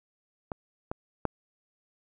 clicks, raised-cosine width 1 ms, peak -19 / -18 / -12 dBFS, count 3, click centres 0.518 / 0.915 / 1.253 s, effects none

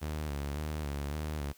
sawtooth tone with vibrato, 73.8 Hz, D2, 9 cents sharp, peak -30 dBFS, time 0.01-1.53 s, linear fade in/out 20 ms, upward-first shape square, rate 1.8 Hz, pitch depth 62 cents each way, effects white hiss -61 dBFS RMS until 1.57 s

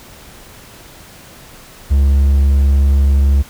triangle tone, 69.3 Hz, C#2, in tune, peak -6 dBFS, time 1.9-3.43 s, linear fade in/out 20 ms, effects pink hiss -39 dBFS RMS until 3.49 s

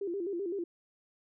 sine tone with vibrato, 370 Hz, F#4, in tune, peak -32 dBFS, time 0.01-0.64 s, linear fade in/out 5 ms, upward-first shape square, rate 7.8 Hz, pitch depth 130 cents each way, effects none

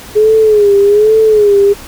sine tone with vibrato, 419.6 Hz, G#4, 18 cents sharp, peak -4 dBFS, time 0.15-1.74 s, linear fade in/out 20 ms, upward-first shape sine, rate 1.2 Hz, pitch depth 86 cents each way, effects pink hiss -31 dBFS RMS until 1.87 s

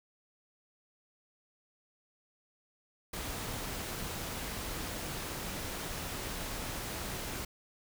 pink noise, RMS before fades -39 dBFS, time 3.13-7.45 s, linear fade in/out 5 ms, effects none

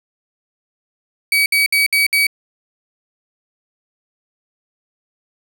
35% pulse tone bursts, 2273 Hz, C#7, 43 cents sharp, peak -10 dBFS, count 5, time 1.32-2.268 s, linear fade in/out 2 ms, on 140 ms, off 62 ms, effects none

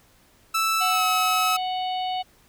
sawtooth tone with pitch glide, 1318.5 to 1288.4 Hz, E6 to E6, 0 to -40 cents, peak -17 dBFS, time 0.54-1.57 s, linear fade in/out 10 ms, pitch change -40 cents, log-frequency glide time 0.89-1.03 s
harmonic tone, 740 Hz, F#5, in tune, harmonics 1 / 3 / 4 / 5 / 6, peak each -25 / -42 / -34 / -39 / -43 dBFS, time 0.8-2.23 s, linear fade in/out 20 ms
effects pink hiss -58 dBFS RMS until 2.48 s

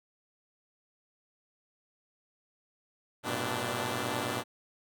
5% pulse tone cluster, 98.1 / 115.6 / 125.2 / 293.2 Hz, G2 / A#2 / B2 / D4, +2 / -14 / +24 / -3 cents, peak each -28 / -25 / -24 / -26 dBFS, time 3.23-4.44 s, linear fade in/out 50 ms, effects none

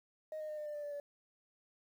sine tone with pitch steps, 622.3 / 615.5 / 608.8 / 602.1 / 595.6 / 589.1 / 582.6 / 576.3 Hz, D#5 / D#5 / D#5 / D5 / D5 / D5 / D5 / D5, 0 / -19 / -38 / +43 / +24 / +5 / -14 / -33 cents, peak -38 dBFS, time 0.32-1 s, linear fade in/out 2 ms, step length 85 ms, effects tanh soft clip ceiling -37 dBFS + 11-bit

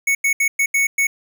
square tone bursts at uneven times, 2217 Hz, C#7, in tune, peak -15 dBFS, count 6, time 0.07-0.15 / 0.24-0.33 / 0.4-0.48 / 0.59-0.66 / 0.74-0.87 / 0.98-1.07 s, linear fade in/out 5 ms, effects none

